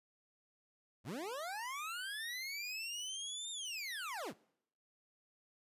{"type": "linear two-way sweep", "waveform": "25% pulse", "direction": "up then down", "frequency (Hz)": [80.6, 3674, 80.6], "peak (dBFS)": -37, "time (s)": [1.04, 4.34], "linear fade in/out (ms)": 50, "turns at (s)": 3.51, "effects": ["noise-tail reverb RT60 0.7 s tail -22 dB re dry", "resampled to 32000 Hz"]}